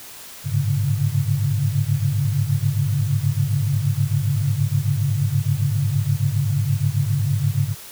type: tone cluster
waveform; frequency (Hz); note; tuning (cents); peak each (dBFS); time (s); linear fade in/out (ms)
sine; 99.7 / 107.8 / 137.5 / 144.2; G2 / A2 / C#3 / D3; +30 / -35 / -14 / -31; -23; 0.44-7.75; 50
effects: white hiss -39 dBFS RMS until 7.91 s